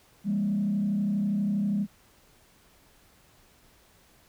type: tone with frequency modulation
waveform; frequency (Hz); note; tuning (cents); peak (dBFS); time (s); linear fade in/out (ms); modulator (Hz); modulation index
sine; 202.2; G#3; -46; -23; 0.24-1.87; 50; 32.4; 0.64
effects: tanh soft clip ceiling -19 dBFS + pink hiss -60 dBFS RMS until 4.28 s